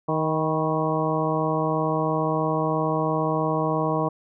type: harmonic tone with a mistuned harmonic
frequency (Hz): 157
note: D#3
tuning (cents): +16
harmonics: 1 / 2 / 3 / 4 / 5 / 6 / 7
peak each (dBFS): -27 / -28 / -28 / -28 / -31 / -30 / -30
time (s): 0.08-4.09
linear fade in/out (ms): 10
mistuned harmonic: 6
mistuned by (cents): +56
effects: none